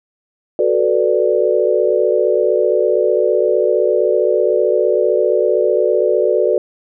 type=chord; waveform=sine; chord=B minor seventh; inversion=second; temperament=equal with one note detuned; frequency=370 / 438.5 / 493.9 / 587.3 Hz; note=F#4 / A4 / B4 / D5; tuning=0 / -6 / 0 / 0 cents; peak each=-17 dBFS; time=0.59-6.58 s; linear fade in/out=2 ms; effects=none